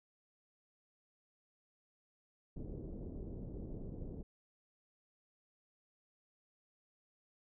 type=low-pass noise; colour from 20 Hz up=pink; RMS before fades=-45 dBFS; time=2.56-4.23 s; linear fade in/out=10 ms; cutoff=450 Hz; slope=24 dB/octave; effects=none